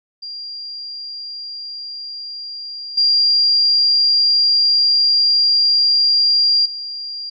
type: tone with level steps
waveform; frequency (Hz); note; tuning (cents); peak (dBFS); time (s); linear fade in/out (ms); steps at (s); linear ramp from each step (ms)
sine; 4777; D8; +29; -27 / -11 / -25; 0.22-7.3; 10; 2.97 / 6.65; 10
effects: none